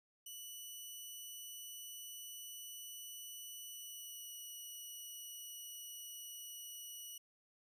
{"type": "tone with pitch glide", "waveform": "10% pulse", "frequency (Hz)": [2960, 2933], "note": ["F#7", "F#7"], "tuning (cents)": [0, -16], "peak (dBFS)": -40, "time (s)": [0.26, 7.18], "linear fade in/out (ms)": 5, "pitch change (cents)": -16, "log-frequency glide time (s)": [3.71, 4.34], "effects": []}